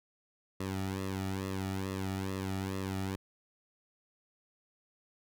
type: tone with flanger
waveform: sawtooth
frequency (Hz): 95.9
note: G2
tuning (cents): -37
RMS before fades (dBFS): -36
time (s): 0.6-3.16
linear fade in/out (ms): 5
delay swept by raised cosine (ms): 1.3 to 1.94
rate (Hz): 2.3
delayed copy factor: -1
effects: none